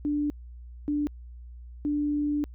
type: tone bursts at uneven times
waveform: sine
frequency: 293.7 Hz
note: D4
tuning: in tune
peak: -24 dBFS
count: 3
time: 0.05-0.3 / 0.88-1.07 / 1.85-2.44 s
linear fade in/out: 0 ms
effects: added 60 Hz sine -41 dBFS peak until 2.54 s